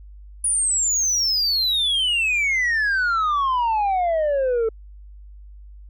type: exponential sweep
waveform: sine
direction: down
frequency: 9800 to 438.4 Hz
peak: -15 dBFS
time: 0.44-4.69 s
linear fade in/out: 5 ms
effects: tanh soft clip ceiling -17 dBFS + added 50 Hz sine -39 dBFS peak until 5.89 s